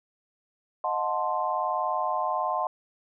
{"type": "chord", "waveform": "sine", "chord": "D# diminished seventh", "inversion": "none", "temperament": "equal with one note detuned", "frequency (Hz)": [622.3, 723.5, 880, 1046.5], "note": ["D#5", "F#5", "A5", "C6"], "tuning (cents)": [0, -39, 0, 0], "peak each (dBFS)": [-32, -30, -31, -29], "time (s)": [0.84, 2.67], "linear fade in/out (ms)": 2, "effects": []}